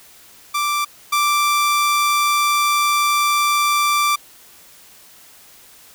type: tone pair in turn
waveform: sawtooth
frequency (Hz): 1174.7 / 1174.7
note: D6 / D6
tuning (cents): 0 / 0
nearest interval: unison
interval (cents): 0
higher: neither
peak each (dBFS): -14 / -11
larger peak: second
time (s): 0.54-0.85 / 1.12-4.16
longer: second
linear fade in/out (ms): 10
effects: white hiss -46 dBFS RMS until 5.94 s